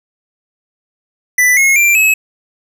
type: tone with pitch steps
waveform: square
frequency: 1987 / 2167 / 2363 / 2577 Hz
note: B6 / C#7 / D7 / E7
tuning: +10 / -40 / +10 / -40 cents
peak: -8 dBFS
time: 1.38-2.14 s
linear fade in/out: 5 ms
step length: 190 ms
effects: none